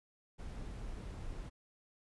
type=noise; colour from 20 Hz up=brown; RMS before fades=-44 dBFS; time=0.38-1.5 s; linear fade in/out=20 ms; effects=resampled to 24000 Hz